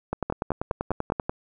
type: two click trains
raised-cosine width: 1 ms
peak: -12 / -12 dBFS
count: 13 / 5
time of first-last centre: 0.13-1.295 / 0.3-1.121 s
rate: 10.3 / 4.87 Hz
effects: none